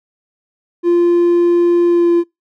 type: tone with pitch glide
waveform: triangle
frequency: 346.6 to 343.2 Hz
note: F4 to F4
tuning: -13 to -30 cents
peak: -6 dBFS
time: 0.83-2.24 s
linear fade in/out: 50 ms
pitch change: -17 cents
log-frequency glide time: 1.87-2.11 s
effects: noise-tail reverb RT60 0.2 s tail -26 dB re dry + tanh soft clip ceiling -3 dBFS